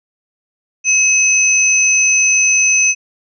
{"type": "tone pair together", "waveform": "sine", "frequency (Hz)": [2564, 6063], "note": ["E7", "F#8"], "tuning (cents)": [-49, 41], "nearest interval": "octave + minor third", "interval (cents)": 1490, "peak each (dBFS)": -12, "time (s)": [0.84, 2.95], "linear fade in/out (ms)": 50, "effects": []}